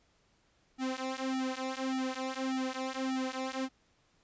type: tone with flanger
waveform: sawtooth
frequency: 261.6 Hz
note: C4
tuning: in tune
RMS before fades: -35 dBFS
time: 0.78-3.69 s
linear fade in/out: 50 ms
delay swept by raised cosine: 1.9 to 4.5 ms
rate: 1.7 Hz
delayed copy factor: -0.95
effects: pink hiss -70 dBFS RMS until 4.23 s + resampled to 16000 Hz